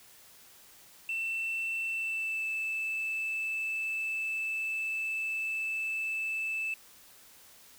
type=tone with pitch glide; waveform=sine; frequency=2678 to 2632 Hz; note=E7 to E7; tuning=+27 to -3 cents; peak=-29 dBFS; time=1.09-6.74 s; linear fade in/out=2 ms; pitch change=-30 cents; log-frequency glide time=1.9-2.45 s; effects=tanh soft clip ceiling -28 dBFS + white hiss -56 dBFS RMS until 7.78 s